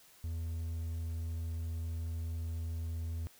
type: tone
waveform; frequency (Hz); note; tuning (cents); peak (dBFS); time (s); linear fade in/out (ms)
triangle; 82.41; E2; 0; -33; 0.24-3.27; 0
effects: white hiss -61 dBFS RMS until 3.39 s